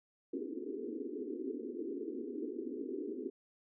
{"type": "band-pass noise", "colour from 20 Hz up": "white", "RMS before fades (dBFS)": -41, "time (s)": [0.33, 3.3], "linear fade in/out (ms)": 5, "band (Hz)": [240, 440], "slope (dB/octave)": 96, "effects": []}